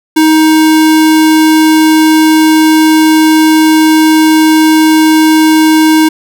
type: tone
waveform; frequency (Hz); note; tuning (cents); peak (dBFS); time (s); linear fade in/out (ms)
square; 314.4; D#4; +18; -4; 0.16-6.09; 10
effects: none